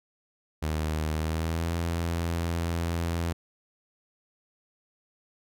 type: tone with pitch glide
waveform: sawtooth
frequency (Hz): 77.78 to 84.33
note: D#2 to E2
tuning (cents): 0 to +40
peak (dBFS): -23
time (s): 0.62-3.33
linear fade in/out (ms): 10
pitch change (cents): +140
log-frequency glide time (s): 1.13-1.72
effects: none